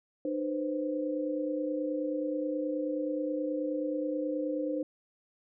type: tone cluster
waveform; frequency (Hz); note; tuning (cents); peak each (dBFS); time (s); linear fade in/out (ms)
sine; 302.4 / 494.6 / 524; D#4 / B4 / C5; -49 / +3 / +2; -32 / -38 / -34; 0.25-4.83; 2
effects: none